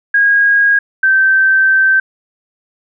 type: tone pair in turn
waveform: sine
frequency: 1637 / 1552.8 Hz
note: G#6 / G6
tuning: -25 / -17 cents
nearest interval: minor second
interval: 92 cents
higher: first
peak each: -7 dBFS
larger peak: neither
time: 0.14-0.79 / 1.03-2 s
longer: second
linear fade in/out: 5 ms
effects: none